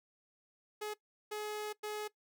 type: tone bursts at uneven times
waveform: sawtooth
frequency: 422.7 Hz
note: G#4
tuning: 31 cents sharp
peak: -34 dBFS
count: 3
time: 0.81-0.94 / 1.31-1.73 / 1.83-2.08 s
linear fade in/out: 10 ms
effects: noise-tail reverb RT60 0.1 s tail -19 dB re dry